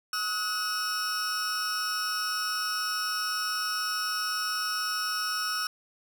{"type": "tone cluster", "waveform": "40% pulse", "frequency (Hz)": [1273, 1466, 5430], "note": ["D#6", "F#6", "F8"], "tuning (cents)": [39, -16, -50], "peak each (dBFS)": [-32, -33, -31], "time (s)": [0.13, 5.67], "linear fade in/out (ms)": 2, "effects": []}